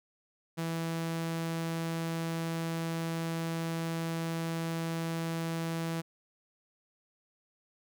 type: tone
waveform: sawtooth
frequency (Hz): 164.81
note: E3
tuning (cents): 0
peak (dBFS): -28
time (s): 0.57-6.02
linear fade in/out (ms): 20
effects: none